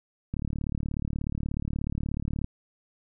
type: click train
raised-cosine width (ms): 5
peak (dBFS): -18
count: 78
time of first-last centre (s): 0.34-2.444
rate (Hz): 36.6
effects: none